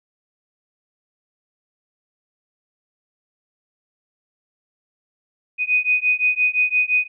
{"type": "beating tone pair", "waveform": "sine", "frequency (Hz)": [2489, 2494.8], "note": ["D#7", "D#7"], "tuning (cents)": [0, 4], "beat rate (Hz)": 5.8, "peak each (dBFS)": -19, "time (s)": [5.58, 7.08], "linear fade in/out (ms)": 50, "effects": []}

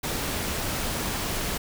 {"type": "noise", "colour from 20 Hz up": "pink", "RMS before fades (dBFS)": -29, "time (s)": [0.03, 1.58], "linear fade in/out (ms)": 10, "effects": []}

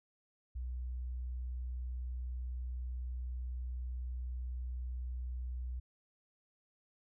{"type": "tone", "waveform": "sine", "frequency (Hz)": 62, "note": "B1", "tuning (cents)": 7, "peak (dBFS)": -37, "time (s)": [0.55, 5.8], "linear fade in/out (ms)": 10, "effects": []}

